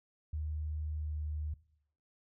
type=tone with pitch glide; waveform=sine; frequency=76.6 to 75.94 Hz; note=D#2 to D#2; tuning=-27 to -41 cents; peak=-34 dBFS; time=0.33-1.54 s; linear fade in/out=5 ms; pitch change=-14 cents; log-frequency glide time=0.98-1.14 s; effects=noise-tail reverb RT60 0.7 s tail -20 dB re dry